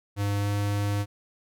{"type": "tone with pitch glide", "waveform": "square", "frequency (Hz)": [101.3, 102], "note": ["G#2", "G#2"], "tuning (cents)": [-43, -31], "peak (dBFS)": -25, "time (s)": [0.16, 1.06], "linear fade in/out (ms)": 50, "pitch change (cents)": 12, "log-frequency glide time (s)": [0.39, 0.48], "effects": []}